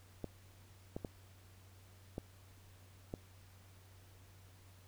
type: clicks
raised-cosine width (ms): 2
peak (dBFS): -27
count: 5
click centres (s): 0.243 / 0.965 / 1.048 / 2.181 / 3.139
effects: added 94 Hz sine -59 dBFS peak until 4.87 s + pink hiss -65 dBFS RMS until 4.87 s